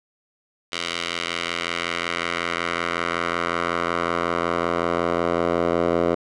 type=tone with band-pass filter sweep; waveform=10% pulse; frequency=85.4 Hz; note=F2; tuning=38 cents flat; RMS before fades=-24 dBFS; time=0.72-6.15 s; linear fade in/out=10 ms; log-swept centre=3300 to 600 Hz; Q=1.2; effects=resampled to 24000 Hz